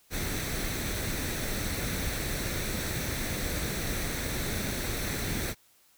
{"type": "noise with comb filter", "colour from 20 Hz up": "pink", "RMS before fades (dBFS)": -32, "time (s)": [0.1, 5.55], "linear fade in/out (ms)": 50, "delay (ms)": 0.5, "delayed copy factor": 0.5, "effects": ["white hiss -63 dBFS RMS until 5.97 s"]}